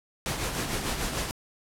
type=noise with tremolo; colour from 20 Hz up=pink; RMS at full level=-28 dBFS; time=0.26-1.31 s; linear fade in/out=0 ms; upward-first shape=triangle; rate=6.7 Hz; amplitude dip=55%; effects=low-pass 12000 Hz 12 dB/octave